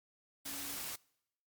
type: tone in noise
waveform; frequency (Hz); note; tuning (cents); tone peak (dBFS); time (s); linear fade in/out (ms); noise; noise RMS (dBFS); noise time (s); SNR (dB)
sine; 279.3; C#4; +13; -51; 0.45-0.77; 10; white; -42; 0.45-0.96; -12
effects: noise-tail reverb RT60 0.8 s tail -25 dB re dry + MP3 96 kbps